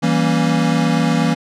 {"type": "chord", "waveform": "square", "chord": "E diminished seventh", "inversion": "none", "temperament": "equal with one note detuned", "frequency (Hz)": [164.81, 193.19, 233.1, 277.2], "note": ["E3", "G3", "Bb3", "Db4"], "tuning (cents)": [0, -25, 0, 0], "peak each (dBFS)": [-18, -23, -19, -22], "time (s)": [0.02, 1.35], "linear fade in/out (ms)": 20, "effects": ["low-pass 7000 Hz 12 dB/octave"]}